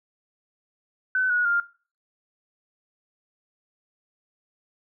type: tone with pitch steps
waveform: sine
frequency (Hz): 1514 / 1456.5 / 1401.2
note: F#6 / F#6 / F6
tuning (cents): +39 / -28 / +5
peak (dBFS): -20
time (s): 1.15-1.6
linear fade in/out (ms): 2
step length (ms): 150
effects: noise-tail reverb RT60 0.4 s tail -19 dB re dry